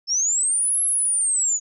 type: linear two-way sweep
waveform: sine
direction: up then down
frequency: 5240 to 11175 to 6720 Hz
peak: -18 dBFS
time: 0.07-1.6 s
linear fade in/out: 50 ms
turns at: 0.82 s
effects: none